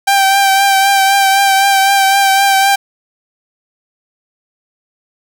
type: tone with vibrato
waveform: sawtooth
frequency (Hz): 784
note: G5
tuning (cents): 0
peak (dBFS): -4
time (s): 0.07-2.76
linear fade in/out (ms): 10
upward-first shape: triangle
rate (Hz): 3.9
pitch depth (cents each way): 30
effects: none